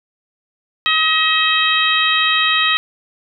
harmonic tone with a mistuned harmonic, 634 Hz, D#5, 32 cents sharp, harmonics 2 / 3 / 4 / 5 / 6, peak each -19 / -19 / -19 / -19 / -19 dBFS, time 0.86-2.77 s, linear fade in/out 0 ms, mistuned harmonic 4, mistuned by +23 cents, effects none

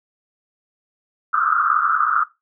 pink band-pass noise, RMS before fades -18 dBFS, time 1.33-2.24 s, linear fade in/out 10 ms, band 1200 to 1400 Hz, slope 96 dB/octave, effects noise-tail reverb RT60 0.2 s tail -17 dB re dry

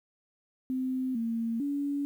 sine tone with pitch steps, 258.5 / 229.1 / 284.2 Hz, C4 / A#3 / C#4, -21 / -30 / +43 cents, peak -28 dBFS, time 0.7-2.05 s, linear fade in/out 0 ms, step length 450 ms, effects 10-bit

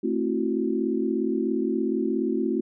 sine chord, F# half-diminished seventh, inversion first, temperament just, 222 / 266.4 / 333 / 370 Hz, A3 / C4 / E4 / F#4, +16 / +31 / +18 / 0 cents, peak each -28 dBFS, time 0.03-2.61 s, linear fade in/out 10 ms, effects none

